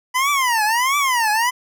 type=tone with vibrato; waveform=25% pulse; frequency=987.8 Hz; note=B5; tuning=in tune; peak=-12 dBFS; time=0.14-1.51 s; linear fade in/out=20 ms; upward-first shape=triangle; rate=1.5 Hz; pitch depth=300 cents each way; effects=none